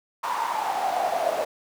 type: noise with high-pass filter sweep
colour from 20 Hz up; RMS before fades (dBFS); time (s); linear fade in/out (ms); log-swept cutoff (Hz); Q
brown; -26; 0.23-1.45; 10; 1000 to 610; 9.5
effects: none